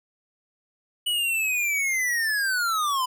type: linear sweep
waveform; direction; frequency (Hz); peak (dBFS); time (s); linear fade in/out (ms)
square; down; 2960 to 994; -23; 1.06-3.06; 10
effects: none